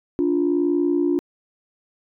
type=tone pair together; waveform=sine; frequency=289.3 / 350 Hz; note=D4 / F4; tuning=-26 / +4 cents; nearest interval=minor third; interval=330 cents; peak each=-19 dBFS; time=0.19-1.19 s; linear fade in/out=0 ms; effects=tanh soft clip ceiling -11 dBFS